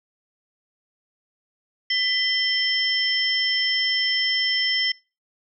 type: tone cluster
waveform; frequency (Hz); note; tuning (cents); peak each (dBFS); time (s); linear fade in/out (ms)
sine; 2002 / 3139 / 5300; B6 / G7 / E8; +23 / +2 / +9; -24; 1.9-4.92; 5
effects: noise-tail reverb RT60 0.3 s tail -24 dB re dry